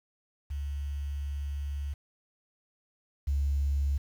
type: tone pair in turn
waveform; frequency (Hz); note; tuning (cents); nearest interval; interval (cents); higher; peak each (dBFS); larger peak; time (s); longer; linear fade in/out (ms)
sine; 71.1 / 70.36; C#2 / C#2; +45 / +26; unison; 19; first; -31 / -24; second; 0.5-1.94 / 3.27-3.98; first; 10
effects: tanh soft clip ceiling -20 dBFS + 9-bit